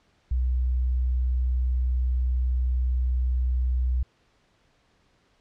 sine tone, 62.5 Hz, B1, 21 cents sharp, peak -21 dBFS, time 0.31-4.03 s, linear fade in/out 5 ms, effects pink hiss -65 dBFS RMS until 5.4 s + low-pass 5000 Hz 12 dB/octave

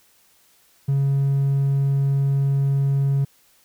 triangle tone, 138.3 Hz, C#3, 4 cents flat, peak -14 dBFS, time 0.88-3.25 s, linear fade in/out 10 ms, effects tanh soft clip ceiling -11 dBFS + white hiss -58 dBFS RMS until 3.64 s

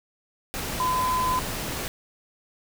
sine tone in noise, 1015 Hz, B5, 47 cents sharp, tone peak -22 dBFS, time 0.8-1.39 s, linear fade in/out 0 ms, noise pink, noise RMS -31 dBFS, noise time 0.54-1.88 s, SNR +6 dB, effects none

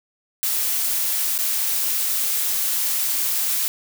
blue noise with dropouts, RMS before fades -22 dBFS, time 0.43-3.68 s, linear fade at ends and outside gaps 0 ms, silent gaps 1.379-1.388 s, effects none

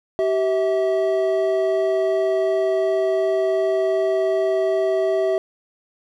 triangle tone pair together, 384.9 / 648 Hz, G4 / E5, -32 / -30 cents, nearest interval major sixth, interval 902 cents, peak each -18 dBFS, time 0.19-5.38 s, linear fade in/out 0 ms, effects none

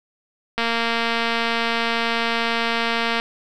click train, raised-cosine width 0.3 ms, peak -6 dBFS, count 606, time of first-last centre 0.58-3.199 s, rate 231 Hz, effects none

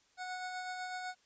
25% pulse tone with tremolo, 735 Hz, F#5, 12 cents flat, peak -34 dBFS, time 0.17-1.15 s, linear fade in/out 50 ms, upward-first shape sine, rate 8 Hz, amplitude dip 30%, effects white hiss -70 dBFS RMS until 1.25 s + resampled to 16000 Hz

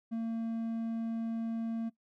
triangle tone, 227.4 Hz, A#3, 43 cents flat, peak -30 dBFS, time 0.11-1.9 s, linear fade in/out 20 ms, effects noise-tail reverb RT60 0.1 s tail -18 dB re dry

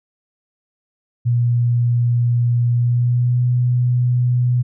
sine tone with pitch glide, 120 to 123.37 Hz, B2 to B2, -49 to -1 cents, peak -13 dBFS, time 1.25-4.63 s, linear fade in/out 20 ms, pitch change +48 cents, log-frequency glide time 2.71-3.42 s, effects none

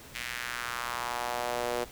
sawtooth tone with high-pass filter sweep, 121 Hz, B2, 35 cents flat, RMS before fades -34 dBFS, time 0.14-1.85 s, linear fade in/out 20 ms, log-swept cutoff 2200 to 460 Hz, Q 2.1, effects pink hiss -49 dBFS RMS until 1.91 s

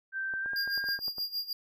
sine tone with pitch glide, 1561 to 1612.3 Hz, G6 to G6, -8 to +48 cents, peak -31 dBFS, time 0.12-1 s, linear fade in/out 50 ms, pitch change +56 cents, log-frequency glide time 0.41-0.5 s
clicks, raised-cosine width 1 ms, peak -33 dBFS, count 10, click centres 0.338 / 0.46 / 0.534 / 0.676 / 0.777 / 0.841 / 0.888 / 0.99 / 1.081 / 1.183 s
square tone with tremolo, 4813 Hz, D8, 42 cents sharp, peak -30 dBFS, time 0.56-1.53 s, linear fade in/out 2 ms, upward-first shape sine, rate 6.4 Hz, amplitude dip 85%
effects none

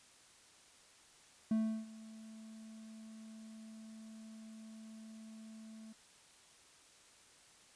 triangle tone with ADSR envelope, 220.3 Hz, A3, 2 cents sharp, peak -27 dBFS, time 1.51-5.93 s, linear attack 4 ms, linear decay 340 ms, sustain -21 dB, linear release 9 ms, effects white hiss -63 dBFS RMS until 7.75 s + resampled to 22050 Hz

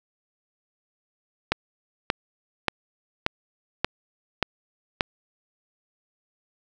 click train, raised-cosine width 0.3 ms, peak -4 dBFS, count 7, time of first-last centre 1.52-5.008 s, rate 1.72 Hz, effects none

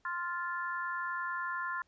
harmonic tone, 348.9 Hz, F4, 2 cents flat, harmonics 3 / 4 / 5, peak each -37 / -38 / -39 dBFS, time 0.05-1.82 s, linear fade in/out 2 ms, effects pink hiss -73 dBFS RMS until 1.87 s + resampled to 16000 Hz

